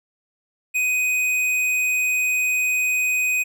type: tone with tanh clipping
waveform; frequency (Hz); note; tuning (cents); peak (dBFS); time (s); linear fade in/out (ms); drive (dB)
sine; 2500; D#7; +8; -20; 0.74-3.44; 20; 14
effects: none